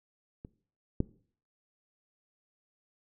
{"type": "clicks", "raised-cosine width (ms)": 3, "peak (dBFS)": [-30, -14], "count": 2, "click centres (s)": [0.449, 1.004], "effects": ["noise-tail reverb RT60 0.5 s tail -20 dB re dry"]}